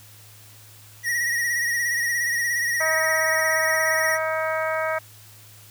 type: tone with vibrato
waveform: square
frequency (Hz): 1900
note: A#6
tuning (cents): +33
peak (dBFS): -22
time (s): 1.03-4.19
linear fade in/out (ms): 50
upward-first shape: sine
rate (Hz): 17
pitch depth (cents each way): 50
type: harmonic tone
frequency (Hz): 317.6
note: D#4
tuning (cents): +36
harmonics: 2 / 3 / 4 / 5 / 6 / 7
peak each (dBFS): -25 / -32 / -29 / -30 / -34 / -33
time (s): 2.8-4.99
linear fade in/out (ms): 10
effects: added 106 Hz sine -49 dBFS peak until 5.7 s + white hiss -49 dBFS RMS until 5.7 s